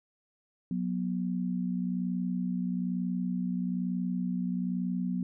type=tone pair together; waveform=sine; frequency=182.6 / 243.7 Hz; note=F#3 / B3; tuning=-23 / -23 cents; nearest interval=perfect fourth; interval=500 cents; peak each=-30 / -33 dBFS; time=0.71-5.23 s; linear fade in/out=2 ms; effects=none